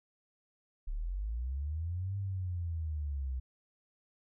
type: linear two-way sweep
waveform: sine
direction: up then down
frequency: 32.7 to 99.8 to 62.7 Hz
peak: -33 dBFS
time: 0.87-3.4 s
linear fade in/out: 10 ms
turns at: 2.17 s
effects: none